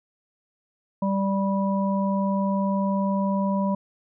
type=harmonic tone; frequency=195.7 Hz; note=G3; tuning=3 cents flat; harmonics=1 / 3 / 5; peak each=-22 / -29 / -29 dBFS; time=1.02-3.75 s; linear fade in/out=5 ms; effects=none